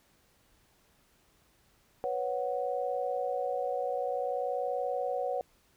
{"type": "chord", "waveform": "sine", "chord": "B suspended second", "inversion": "none", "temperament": "equal", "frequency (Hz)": [493.9, 554.4, 740], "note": ["B4", "C#5", "F#5"], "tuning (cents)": [0, 0, 0], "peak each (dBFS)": -34, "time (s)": [2.04, 5.41], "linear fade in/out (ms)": 0, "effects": ["pink hiss -67 dBFS RMS until 5.76 s"]}